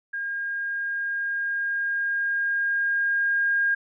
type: tone with level ramp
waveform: sine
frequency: 1618 Hz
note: G#6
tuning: 46 cents flat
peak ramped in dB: -27 to -19 dBFS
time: 0.13-3.75 s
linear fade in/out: 10 ms
effects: none